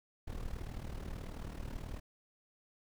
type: noise with amplitude modulation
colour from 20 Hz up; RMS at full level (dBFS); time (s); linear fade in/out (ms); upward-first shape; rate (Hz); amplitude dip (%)
brown; -39; 0.27-2; 10; sine; 38.4; 75
effects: none